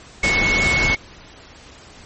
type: tone in noise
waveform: sine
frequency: 2200 Hz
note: C#7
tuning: 14 cents flat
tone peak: -16 dBFS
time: 0.23-0.95 s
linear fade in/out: 5 ms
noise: pink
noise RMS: -21 dBFS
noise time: 0.23-0.95 s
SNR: +2 dB
effects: pink hiss -43 dBFS RMS until 2.05 s + MP3 32 kbps